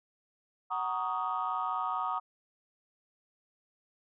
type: chord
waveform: sine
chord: D# minor seventh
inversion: first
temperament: just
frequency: 746.7 / 933.4 / 1120.1 / 1244.5 Hz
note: F#5 / A#5 / C#6 / D#6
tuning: +16 / +2 / +18 / 0 cents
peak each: -36 / -35 / -37 / -33 dBFS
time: 0.7-2.2 s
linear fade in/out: 20 ms
effects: tanh soft clip ceiling -22 dBFS